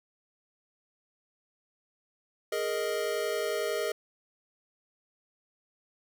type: chord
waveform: square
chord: Ab suspended second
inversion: none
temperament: equal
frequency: 415.3 / 466.2 / 622.3 Hz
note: Ab4 / Bb4 / Eb5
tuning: 0 / 0 / 0 cents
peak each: -34 dBFS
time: 2.52-3.92 s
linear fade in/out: 5 ms
effects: none